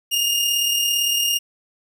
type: tone with amplitude modulation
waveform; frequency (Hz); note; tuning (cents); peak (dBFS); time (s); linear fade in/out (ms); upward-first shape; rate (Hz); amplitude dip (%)
sawtooth; 2833; F7; +24; -13; 0.11-1.39; 20; sine; 37.7; 35
effects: none